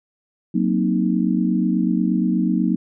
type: chord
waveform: sine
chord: C half-diminished seventh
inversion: second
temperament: equal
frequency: 185 / 233.1 / 261.6 / 311.1 Hz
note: Gb3 / Bb3 / C4 / Eb4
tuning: 0 / 0 / 0 / 0 cents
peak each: -20 / -21 / -25 / -23 dBFS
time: 0.54-2.76 s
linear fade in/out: 10 ms
effects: none